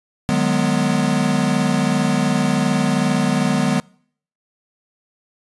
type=chord; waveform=square; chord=G# minor seventh; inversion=second; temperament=equal with one note detuned; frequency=152.1 / 185 / 207.7 / 246.9 Hz; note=D#3 / F#3 / G#3 / B3; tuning=-39 / 0 / 0 / 0 cents; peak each=-23 / -22 / -22 / -21 dBFS; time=0.29-3.8 s; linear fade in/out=0 ms; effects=noise-tail reverb RT60 0.6 s tail -26 dB re dry + resampled to 24000 Hz